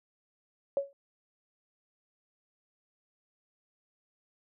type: tone with exponential decay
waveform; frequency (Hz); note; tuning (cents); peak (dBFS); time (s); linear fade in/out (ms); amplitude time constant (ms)
sine; 557; C#5; +8; -22; 0.77-0.93; 1; 33
effects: none